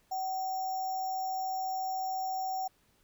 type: tone with sample-and-hold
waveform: sine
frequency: 757 Hz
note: F#5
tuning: 39 cents sharp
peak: -31 dBFS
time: 0.11-2.68 s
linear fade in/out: 10 ms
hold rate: 6300 Hz
effects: pink hiss -69 dBFS RMS until 3.03 s